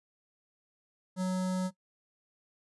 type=tone with notch filter; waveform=square; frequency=185.1 Hz; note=F#3; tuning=1 cent sharp; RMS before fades=-31 dBFS; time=1.16-1.71 s; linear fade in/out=50 ms; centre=2500 Hz; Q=1; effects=noise-tail reverb RT60 0.1 s tail -19 dB re dry + resampled to 24000 Hz